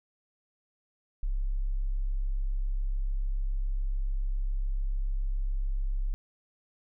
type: tone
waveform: sine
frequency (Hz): 33.53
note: C1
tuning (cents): +43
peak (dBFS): -26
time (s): 1.23-6.14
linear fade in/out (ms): 0
effects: none